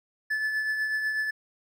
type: tone with tremolo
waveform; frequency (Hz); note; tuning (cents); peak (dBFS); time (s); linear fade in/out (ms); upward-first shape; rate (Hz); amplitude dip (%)
triangle; 1736; A6; -24; -22; 0.3-1.31; 10; triangle; 8.1; 45
effects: none